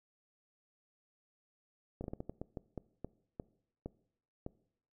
slowing click train, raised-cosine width 2 ms, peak -27 dBFS, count 13, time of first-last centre 2.01-4.464 s, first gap 31 ms, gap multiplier 1.31, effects noise-tail reverb RT60 0.7 s tail -21 dB re dry

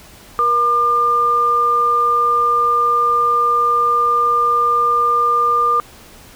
sine tone pair together, 476.2 / 1200 Hz, A#4 / D6, +37 / +37 cents, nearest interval octave + major third, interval 1600 cents, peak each -23 / -12 dBFS, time 0.39-5.8 s, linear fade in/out 0 ms, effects pink hiss -42 dBFS RMS until 6.35 s

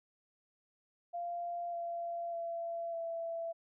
sine tone with pitch steps, 693 / 684.2 / 675.6 / 667.1 Hz, F5 / F5 / E5 / E5, -14 / -36 / +42 / +20 cents, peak -36 dBFS, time 1.13-3.53 s, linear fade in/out 20 ms, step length 600 ms, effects none

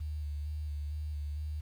sine tone with vibrato, 74.6 Hz, D2, 28 cents sharp, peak -34 dBFS, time 0-1.61 s, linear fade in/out 10 ms, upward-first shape square, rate 2.2 Hz, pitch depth 27 cents each way, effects 10-bit

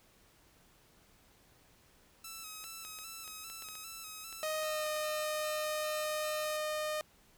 5% pulse tone with vibrato, 1298 Hz, E6, 27 cents flat, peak -33 dBFS, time 2.24-6.57 s, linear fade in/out 5 ms, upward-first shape square, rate 2.5 Hz, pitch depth 38 cents each way
clicks, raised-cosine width 0.2 ms, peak -33 dBFS, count 12, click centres 2.641 / 2.85 / 2.988 / 3.278 / 3.5 / 3.623 / 3.687 / 3.754 / 4.327 / 4.632 / 4.865 / 4.964 s
sawtooth tone with pitch glide, 622.3 to 612 Hz, D#5 to D#5, 0 to -29 cents, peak -30 dBFS, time 4.43-7.01 s, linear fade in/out 0 ms, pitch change -29 cents, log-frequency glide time 4.58-4.87 s
effects pink hiss -65 dBFS RMS until 7.37 s

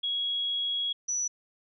sine tone pair in turn, 3322 / 5919 Hz, G#7 / F#8, 0 / 0 cents, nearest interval minor seventh, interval 1000 cents, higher second, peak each -27 dBFS, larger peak neither, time 0.03-0.93 / 1.08-1.28 s, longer first, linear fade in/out 10 ms, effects none

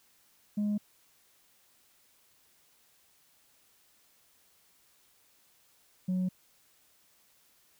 sine tone pair in turn, 207.7 / 183.98 Hz, G#3 / F#3, 0 / -10 cents, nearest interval major second, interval 210 cents, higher first, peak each -25 dBFS, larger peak neither, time 0.57-0.78 / 6.08-6.29 s, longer neither, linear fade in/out 10 ms, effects tanh soft clip ceiling -26 dBFS + white hiss -66 dBFS RMS until 7.79 s

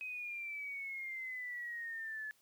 sine exponential sweep, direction down, 2535 to 1715 Hz, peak -40 dBFS, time 0.01-2.31 s, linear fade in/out 0 ms, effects white hiss -71 dBFS RMS until 2.41 s + high-pass 80 Hz 12 dB/octave

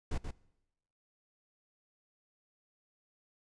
brown noise with echo, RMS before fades -33 dBFS, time 0.11-0.18 s, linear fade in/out 5 ms, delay 130 ms, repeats 1, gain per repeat -6 dB, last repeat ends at 0.31 s, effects noise-tail reverb RT60 0.9 s tail -22 dB re dry + resampled to 22050 Hz

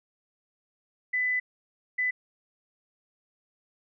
sine tone bursts at uneven times, 2000 Hz, B6, 21 cents sharp, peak -24 dBFS, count 2, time 1.13-1.4 / 1.98-2.11 s, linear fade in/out 10 ms, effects none

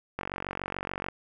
click train, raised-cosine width 0.5 ms, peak -17 dBFS, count 43, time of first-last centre 0.19-1.086 s, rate 46.9 Hz, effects none

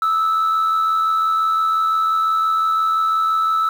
sine tone pair together, 1226 / 1311.8 Hz, D#6 / E6, -26 / -9 cents, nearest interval minor second, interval 117 cents, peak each -24 / -13 dBFS, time 0.02-3.69 s, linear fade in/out 2 ms, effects tanh soft clip ceiling -13 dBFS + 7-bit

